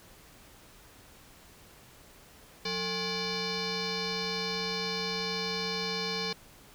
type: tone with frequency modulation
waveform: sine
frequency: 2329 Hz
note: D7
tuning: 15 cents flat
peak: -30 dBFS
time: 2.65-6.33 s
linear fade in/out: 5 ms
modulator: 627 Hz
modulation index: 4.4
effects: pink hiss -55 dBFS RMS until 6.74 s